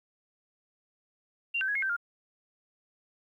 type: tone with pitch steps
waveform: sine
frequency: 2767 / 1545 / 1666 / 2156 / 1558 / 1406 Hz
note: F7 / G6 / G#6 / C#7 / G6 / F6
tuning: -17 / -26 / +5 / -49 / -11 / +11 cents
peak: -27 dBFS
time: 1.54-1.966 s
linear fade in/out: 10 ms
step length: 71 ms
effects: 11-bit